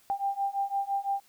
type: beating tone pair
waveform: sine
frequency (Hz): 790 / 795.9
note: G5 / G5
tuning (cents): +13 / +26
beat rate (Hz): 5.9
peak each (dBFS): -31 / -30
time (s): 0.1-1.2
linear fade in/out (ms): 0
effects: white hiss -62 dBFS RMS until 1.28 s